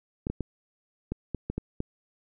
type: clicks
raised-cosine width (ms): 3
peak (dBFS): -17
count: 8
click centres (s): 0.269 / 0.3 / 0.407 / 1.12 / 1.347 / 1.5 / 1.58 / 1.804
effects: none